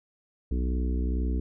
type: harmonic tone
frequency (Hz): 62.2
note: B1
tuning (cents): +13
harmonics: 1 / 3 / 4 / 5 / 6 / 7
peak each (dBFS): -25 / -37 / -36 / -38 / -43 / -43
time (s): 0.51-1.4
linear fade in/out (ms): 5
effects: none